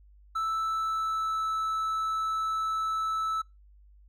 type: tone with pitch glide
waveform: triangle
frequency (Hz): 1318.5 to 1310.1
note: E6 to E6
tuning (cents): 0 to -11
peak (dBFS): -25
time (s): 0.35-3.42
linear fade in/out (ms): 10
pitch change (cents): -11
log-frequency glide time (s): 0.59-1.47
effects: noise-tail reverb RT60 0.2 s tail -23 dB re dry + added 50 Hz sine -53 dBFS peak until 4.08 s